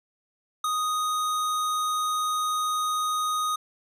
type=tone with ADSR envelope; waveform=square; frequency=1244.5 Hz; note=D#6; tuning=in tune; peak=-23 dBFS; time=0.64-3.56 s; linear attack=4 ms; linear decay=8 ms; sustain=-2 dB; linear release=7 ms; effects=resampled to 32000 Hz